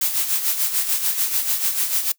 blue noise with tremolo, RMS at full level -19 dBFS, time 0.01-2.12 s, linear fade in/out 5 ms, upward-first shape sine, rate 6.8 Hz, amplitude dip 60%, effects noise-tail reverb RT60 0.1 s tail -21 dB re dry

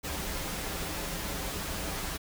pink noise with comb filter, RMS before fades -35 dBFS, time 0.03-2.18 s, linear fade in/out 20 ms, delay 8.4 ms, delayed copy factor -0.55, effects none

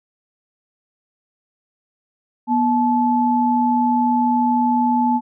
sine tone pair together, 243.1 / 867 Hz, B3 / A5, -27 / -26 cents, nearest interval octave + minor seventh, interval 2201 cents, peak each -17 dBFS, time 2.47-5.21 s, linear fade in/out 50 ms, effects none

